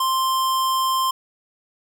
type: tone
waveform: square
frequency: 1050 Hz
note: C6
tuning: 6 cents sharp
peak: -19 dBFS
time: 0-1.11 s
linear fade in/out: 5 ms
effects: none